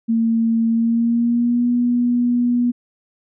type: tone with pitch glide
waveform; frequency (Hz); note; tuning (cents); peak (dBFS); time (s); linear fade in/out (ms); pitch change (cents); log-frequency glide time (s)
sine; 227.6 to 242.5; A#3 to B3; -41 to -31; -14; 0.08-2.72; 20; +110; 0.69-1.68
effects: none